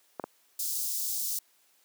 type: clicks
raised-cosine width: 1 ms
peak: -18 dBFS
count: 2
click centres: 0.197 / 0.24 s
type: high-pass noise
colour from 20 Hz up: white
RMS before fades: -32 dBFS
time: 0.59-1.39 s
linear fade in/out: 5 ms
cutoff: 4900 Hz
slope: 24 dB/octave
effects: white hiss -66 dBFS RMS until 1.84 s + high-pass 300 Hz 12 dB/octave